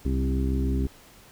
harmonic tone with a mistuned harmonic, 66 Hz, C2, 16 cents sharp, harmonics 1 / 2 / 3 / 4 / 5 / 6, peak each -24 / -32 / -33 / -30 / -37 / -36 dBFS, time 0.05-0.87 s, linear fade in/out 5 ms, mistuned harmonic 3, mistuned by -21 cents, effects pink hiss -52 dBFS RMS until 1.31 s

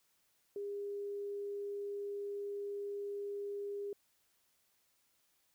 sine tone, 404.8 Hz, G#4, 44 cents flat, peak -38 dBFS, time 0.56-3.93 s, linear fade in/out 2 ms, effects white hiss -75 dBFS RMS until 5.54 s

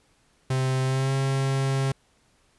45% pulse tone with pitch glide, 130.81 to 135.03 Hz, C3 to C#3, 0 to -45 cents, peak -22 dBFS, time 0.5-1.92 s, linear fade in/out 5 ms, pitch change +55 cents, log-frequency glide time 0.84-1.12 s, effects pink hiss -64 dBFS RMS until 2.58 s + resampled to 24000 Hz

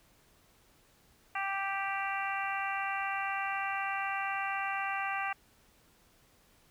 harmonic tone, 392 Hz, G4, in tune, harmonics 2 / 3 / 4 / 5 / 6 / 7, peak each -36 / -38 / -39 / -40 / -41 / -41 dBFS, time 1.35-5.33 s, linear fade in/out 5 ms, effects pink hiss -65 dBFS RMS until 6.7 s

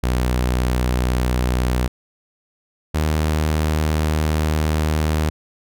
sawtooth tone pair in turn, 62 / 77.33 Hz, B1 / D#2, +7 / -10 cents, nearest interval major third, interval 383 cents, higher second, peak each -13 dBFS, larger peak neither, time 0.03-1.88 / 2.94-5.3 s, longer second, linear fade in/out 10 ms, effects none

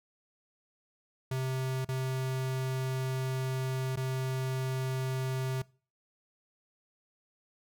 square tone with dropouts, 130.81 Hz, C3, in tune, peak -31 dBFS, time 1.31-5.62 s, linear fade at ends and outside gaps 5 ms, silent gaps 1.848-1.887 / 3.959-3.971 s, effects noise-tail reverb RT60 0.4 s tail -23 dB re dry

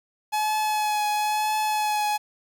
45% pulse tone with vibrato, 849 Hz, G#5, 38 cents sharp, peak -22 dBFS, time 0.32-2.18 s, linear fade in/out 20 ms, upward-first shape triangle, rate 1 Hz, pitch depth 22 cents each way, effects 9-bit

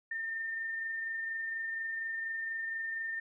sine tone with amplitude modulation, 1809 Hz, A6, 48 cents sharp, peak -33 dBFS, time 0.11-3.2 s, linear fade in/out 5 ms, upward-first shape sine, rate 24.2 Hz, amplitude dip 25%, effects none

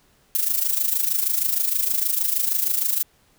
violet noise with amplitude modulation, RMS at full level -19 dBFS, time 0.35-3.03 s, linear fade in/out 0 ms, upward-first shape sine, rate 26.4 Hz, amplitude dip 70%, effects pink hiss -60 dBFS RMS until 3.38 s

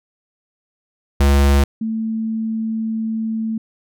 square / sine tone pair in turn, 70 / 222.2 Hz, C#2 / A3, +18 / +17 cents, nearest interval octave + minor sixth, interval 1999 cents, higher second, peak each -11 / -19 dBFS, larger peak first, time 1.2-1.64 / 1.81-3.58 s, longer second, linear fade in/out 5 ms, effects none

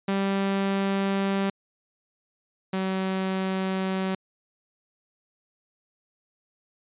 sawtooth tone pair in turn, 195.9 / 189.66 Hz, G3 / F#3, -1 / +43 cents, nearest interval minor second, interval 56 cents, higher first, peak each -19 / -21 dBFS, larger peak first, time 0.08-1.5 / 2.73-4.15 s, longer neither, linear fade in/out 5 ms, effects resampled to 8000 Hz

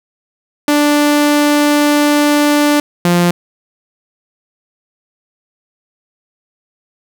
sawtooth tone pair in turn, 293.7 / 174.64 Hz, D4 / F3, 0 / 0 cents, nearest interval major sixth, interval 900 cents, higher first, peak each -5 dBFS, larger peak neither, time 0.68-2.8 / 3.05-3.31 s, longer first, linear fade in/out 2 ms, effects none

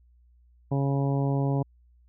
harmonic tone, 138.59 Hz, C#3, in tune, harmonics 1 / 2 / 3 / 4 / 5 / 6 / 7, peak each -24 / -30 / -34 / -36 / -38 / -40 / -41 dBFS, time 0.71-1.63 s, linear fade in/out 10 ms, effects added 60 Hz sine -56 dBFS peak until 2.08 s

